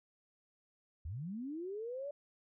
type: linear sweep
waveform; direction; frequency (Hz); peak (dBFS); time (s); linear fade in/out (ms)
sine; up; 67.3 to 587; -39; 1.05-2.11; 5
effects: none